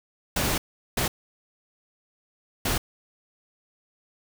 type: noise bursts at uneven times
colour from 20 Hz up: pink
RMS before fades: -25 dBFS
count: 3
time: 0.36-0.58 / 0.97-1.08 / 2.65-2.78 s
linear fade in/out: 5 ms
effects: none